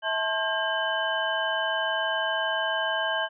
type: tone cluster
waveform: sine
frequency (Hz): 649 / 876 / 1070 / 1603 / 3026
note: E5 / A5 / C6 / G6 / F#7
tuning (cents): -27 / -8 / +38 / +38 / +38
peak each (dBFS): -30 / -32 / -35 / -28 / -32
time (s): 0.02-3.29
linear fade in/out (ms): 50
effects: none